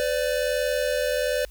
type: tone pair together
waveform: square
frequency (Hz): 506.2 / 587.3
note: B4 / D5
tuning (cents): +43 / 0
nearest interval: minor third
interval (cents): 257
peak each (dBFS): -26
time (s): 0-1.45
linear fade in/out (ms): 0
effects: added 50 Hz sine -42 dBFS peak until 1.5 s + white hiss -57 dBFS RMS until 1.5 s